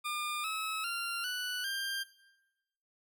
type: tone with pitch steps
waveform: 20% pulse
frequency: 1205 / 1291.5 / 1384.2 / 1483.5 / 1590 Hz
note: D6 / E6 / F6 / F#6 / G6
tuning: +44 / -36 / -16 / +4 / +24 cents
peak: -29 dBFS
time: 0.04-2.04 s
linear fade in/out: 20 ms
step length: 400 ms
effects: noise-tail reverb RT60 1.0 s tail -18 dB re dry